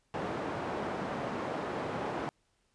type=band-pass noise; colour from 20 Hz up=white; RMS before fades=-36 dBFS; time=0.14-2.29 s; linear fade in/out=0 ms; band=120 to 840 Hz; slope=12 dB/octave; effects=pink hiss -74 dBFS RMS until 2.74 s + resampled to 22050 Hz